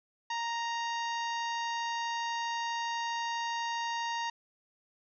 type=harmonic tone with a mistuned harmonic; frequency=932.3 Hz; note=A#5; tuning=in tune; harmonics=1 / 2 / 3 / 4 / 5 / 6 / 7; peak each=-33 / -39 / -43 / -45 / -47 / -49 / -50 dBFS; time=0.3-4.3 s; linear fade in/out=5 ms; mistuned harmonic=7; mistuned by=-23 cents; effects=none